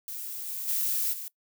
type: noise with level steps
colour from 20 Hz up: violet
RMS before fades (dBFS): -37 / -35 / -28 / -38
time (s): 0.08-1.28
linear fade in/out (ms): 0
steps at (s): 0.46 / 0.67 / 1.12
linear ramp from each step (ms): 20
effects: noise-tail reverb RT60 0.1 s tail -21 dB re dry